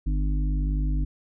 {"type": "harmonic tone with a mistuned harmonic", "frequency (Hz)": 50.4, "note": "G1", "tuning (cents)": 49, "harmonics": [1, 3, 5, 6], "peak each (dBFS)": [-22, -32, -36, -38], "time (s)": [0.06, 1.05], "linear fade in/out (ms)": 10, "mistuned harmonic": 3, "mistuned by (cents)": -27, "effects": []}